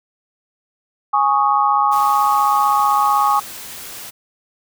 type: chord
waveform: sine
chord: Ab suspended fourth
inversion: none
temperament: equal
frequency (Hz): 830.6 / 1108.7 / 1244.5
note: Ab5 / Db6 / Eb6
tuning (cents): 0 / 0 / 0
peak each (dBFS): -16 / -16 / -19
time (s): 1.13-3.4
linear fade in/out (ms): 10
type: noise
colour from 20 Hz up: white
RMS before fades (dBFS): -33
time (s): 1.91-4.11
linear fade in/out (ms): 20
effects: none